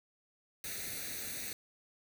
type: noise with comb filter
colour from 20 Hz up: white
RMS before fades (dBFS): -41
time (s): 0.64-1.53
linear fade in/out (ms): 2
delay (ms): 0.48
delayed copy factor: +0.75
effects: none